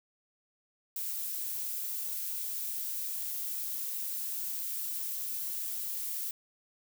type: noise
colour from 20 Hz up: violet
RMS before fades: -36 dBFS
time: 0.96-6.31 s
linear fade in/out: 2 ms
effects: none